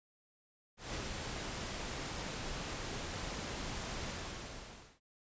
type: noise with ADSR envelope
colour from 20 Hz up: pink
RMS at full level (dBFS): -39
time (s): 0.77-5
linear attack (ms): 180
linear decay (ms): 39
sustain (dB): -2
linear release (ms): 930
effects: resampled to 16000 Hz